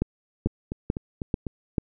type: two click trains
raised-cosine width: 3 ms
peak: -10 / -17 dBFS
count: 5 / 5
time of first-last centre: 0.02-1.782 / 0.47-1.468 s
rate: 2.27 / 4.01 Hz
effects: none